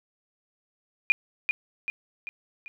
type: tone with echo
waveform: sine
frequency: 2431 Hz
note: D#7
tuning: 41 cents flat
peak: -15 dBFS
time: 1.1-1.12 s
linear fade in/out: 0 ms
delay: 390 ms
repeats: 4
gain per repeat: -6 dB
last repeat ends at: 2.68 s
effects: none